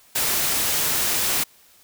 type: noise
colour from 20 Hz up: white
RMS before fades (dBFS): -22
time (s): 0.15-1.44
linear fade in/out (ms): 10
effects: white hiss -54 dBFS RMS until 1.83 s